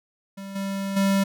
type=tone with level steps; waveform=square; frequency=195.9 Hz; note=G3; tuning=1 cent flat; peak=-35 / -27 / -19 dBFS; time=0.37-1.24 s; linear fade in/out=10 ms; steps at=0.55 / 0.96 s; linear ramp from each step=10 ms; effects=none